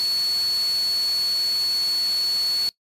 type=tone in noise; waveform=sine; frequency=4407 Hz; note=C#8; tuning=11 cents flat; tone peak=-20 dBFS; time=0-2.69 s; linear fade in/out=0 ms; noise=white; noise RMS=-35 dBFS; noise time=0-2.69 s; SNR=+12 dB; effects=noise-tail reverb RT60 0.1 s tail -20 dB re dry + resampled to 32000 Hz